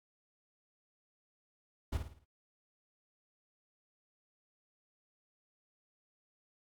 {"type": "noise with echo", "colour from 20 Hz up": "brown", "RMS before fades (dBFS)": -34, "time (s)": [1.92, 1.98], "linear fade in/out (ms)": 10, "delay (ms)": 54, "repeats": 5, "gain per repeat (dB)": -7, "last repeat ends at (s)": 2.25, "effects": ["AAC 64 kbps"]}